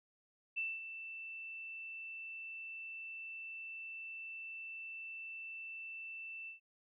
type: tone with ADSR envelope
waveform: sine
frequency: 2664 Hz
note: E7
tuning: 18 cents sharp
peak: -34 dBFS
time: 0.56-6.6 s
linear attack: 20 ms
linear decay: 220 ms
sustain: -10 dB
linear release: 120 ms
effects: none